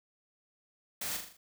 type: noise with echo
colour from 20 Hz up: white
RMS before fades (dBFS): -37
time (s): 1.01-1.17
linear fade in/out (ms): 5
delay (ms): 40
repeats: 5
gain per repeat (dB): -5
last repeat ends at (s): 1.37
effects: none